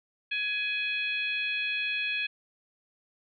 harmonic tone, 838 Hz, G#5, 15 cents sharp, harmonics 2 / 3 / 4 / 5, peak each -36 / -29 / -36 / -44 dBFS, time 0.31-2.27 s, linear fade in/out 10 ms, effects none

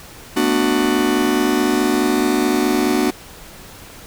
45% pulse chord, B minor seventh, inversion third, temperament just, 222.2 / 246.9 / 296.3 / 370.4 Hz, A3 / B3 / D4 / F#4, +17 / 0 / +15 / +2 cents, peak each -24 / -20 / -19 / -20 dBFS, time 0.36-3.11 s, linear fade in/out 10 ms, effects pink hiss -39 dBFS RMS until 4.06 s

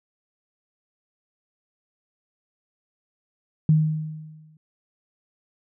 sine tone with exponential decay, 155.56 Hz, D#3, in tune, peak -12 dBFS, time 3.69-4.57 s, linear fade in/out 2 ms, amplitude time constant 190 ms, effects none

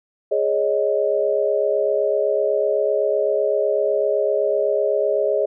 sine chord, Ab suspended fourth, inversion none, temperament equal, 415.3 / 554.4 / 622.3 Hz, Ab4 / Db5 / Eb5, 0 / 0 / 0 cents, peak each -21 dBFS, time 0.31-5.46 s, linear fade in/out 10 ms, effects none

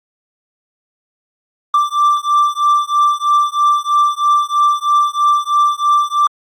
triangle beating tone pair, 1174.7 / 1177.8 Hz, D6 / D6, 0 / +5 cents, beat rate 3.1 Hz, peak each -12 dBFS, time 1.74-6.27 s, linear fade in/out 2 ms, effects Opus 32 kbps

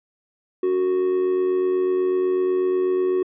triangle tone with amplitude modulation, 369.5 Hz, F#4, 2 cents flat, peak -13 dBFS, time 0.63-3.23 s, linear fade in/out 5 ms, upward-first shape sine, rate 88.1 Hz, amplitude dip 55%, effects tanh soft clip ceiling -9 dBFS + resampled to 8000 Hz

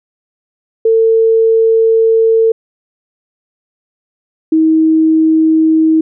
sine tone pair in turn, 450 / 318.2 Hz, A4 / D#4, +39 / +39 cents, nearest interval tritone, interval 600 cents, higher first, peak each -6 dBFS, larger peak neither, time 0.85-2.52 / 4.52-6.01 s, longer first, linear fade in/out 5 ms, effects none

